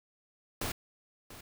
pink noise with echo, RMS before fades -35 dBFS, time 0.61-0.72 s, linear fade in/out 5 ms, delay 690 ms, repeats 1, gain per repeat -14 dB, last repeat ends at 1.41 s, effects none

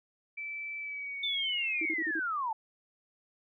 sine tone with pitch glide, 2320 to 2127 Hz, D7 to C7, -22 to +28 cents, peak -36 dBFS, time 0.37-1.92 s, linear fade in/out 10 ms, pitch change -150 cents, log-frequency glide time 0.79-1.7 s
sine linear sweep, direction down, 3588 to 847 Hz, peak -30 dBFS, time 1.23-2.53 s, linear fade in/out 5 ms
sine tone bursts, 321.9 Hz, E4, 41 cents flat, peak -34 dBFS, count 5, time 1.81-2.196 s, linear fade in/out 5 ms, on 46 ms, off 39 ms
effects none

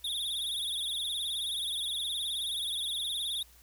square tone with vibrato, 3533 Hz, A7, 6 cents sharp, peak -32 dBFS, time 0.04-3.43 s, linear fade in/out 5 ms, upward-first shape triangle, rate 19 Hz, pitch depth 140 cents each way, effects added 60 Hz sine -59 dBFS peak until 3.62 s + white hiss -60 dBFS RMS until 3.62 s

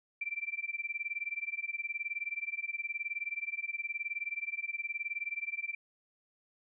sine tone with tremolo, 2349 Hz, D7, in tune, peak -31 dBFS, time 0.21-5.75 s, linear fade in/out 5 ms, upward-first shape sine, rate 19 Hz, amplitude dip 95%, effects none

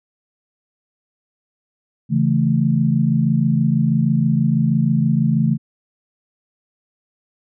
sine chord, A major, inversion first, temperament equal, 138.59 / 164.81 / 220 Hz, C#3 / E3 / A3, 0 / 0 / 0 cents, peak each -18 dBFS, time 2.09-5.58 s, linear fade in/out 50 ms, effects none

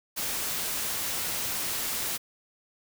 white noise, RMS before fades -31 dBFS, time 0.16-2.18 s, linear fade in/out 20 ms, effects none

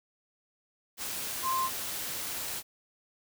sine tone in noise, 1048 Hz, C6, 2 cents sharp, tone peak -27 dBFS, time 1.42-1.7 s, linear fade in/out 50 ms, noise white, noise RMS -36 dBFS, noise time 0.97-2.63 s, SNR +6 dB, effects none

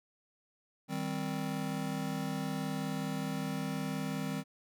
square chord, C minor, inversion first, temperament just, 156.98 / 196.22 / 261.6 Hz, Eb3 / G3 / C4, +16 / +2 / 0 cents, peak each -39 / -39 / -39 dBFS, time 0.88-4.44 s, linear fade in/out 50 ms, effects none

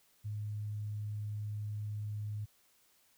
sine tone, 105.1 Hz, G#2, 21 cents sharp, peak -36 dBFS, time 0.24-2.46 s, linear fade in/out 20 ms, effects white hiss -69 dBFS RMS until 3.17 s

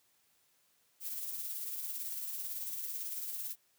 violet noise with tremolo, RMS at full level -38 dBFS, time 1-3.56 s, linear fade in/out 50 ms, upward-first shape triangle, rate 18 Hz, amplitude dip 45%, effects white hiss -72 dBFS RMS until 3.78 s + high-pass 60 Hz 12 dB/octave

